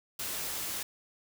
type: noise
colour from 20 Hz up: white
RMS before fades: -36 dBFS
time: 0.19-0.83 s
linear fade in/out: 5 ms
effects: none